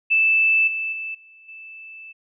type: tone with level steps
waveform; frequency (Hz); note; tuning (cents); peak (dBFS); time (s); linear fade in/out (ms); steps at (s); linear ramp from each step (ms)
sine; 2637; E7; 0; -14 / -23 / -27 / -46 / -37; 0.1-2.13; 20; 0.67 / 0.92 / 1.14 / 1.48; 10
effects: none